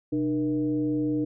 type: tone with frequency modulation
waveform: sine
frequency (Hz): 302.2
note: D4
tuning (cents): +50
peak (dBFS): -23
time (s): 0.12-1.25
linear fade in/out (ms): 10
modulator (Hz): 173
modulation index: 0.64
effects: none